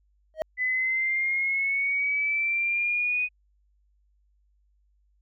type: tone with exponential growth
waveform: triangle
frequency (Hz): 630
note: D#5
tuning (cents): +21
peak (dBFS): -18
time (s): 0.34-0.42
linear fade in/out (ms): 0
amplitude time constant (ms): 17
type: linear sweep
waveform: sine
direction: up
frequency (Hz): 2001 to 2489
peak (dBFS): -23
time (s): 0.57-3.29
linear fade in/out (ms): 50
effects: added 50 Hz sine -63 dBFS peak until 5.21 s